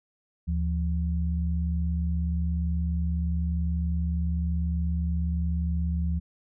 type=tone pair together; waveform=sine; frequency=75.7 / 172.41 Hz; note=D#2 / F3; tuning=-47 / -22 cents; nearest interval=octave + major second; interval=1425 cents; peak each=-25 / -30 dBFS; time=0.47-6.2 s; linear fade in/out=20 ms; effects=none